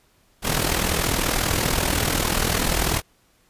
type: noise with amplitude modulation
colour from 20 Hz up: pink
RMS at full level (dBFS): -19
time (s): 0.42-3.02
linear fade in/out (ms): 50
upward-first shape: sine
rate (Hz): 40.5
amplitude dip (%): 65
effects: pink hiss -61 dBFS RMS until 3.49 s + resampled to 32000 Hz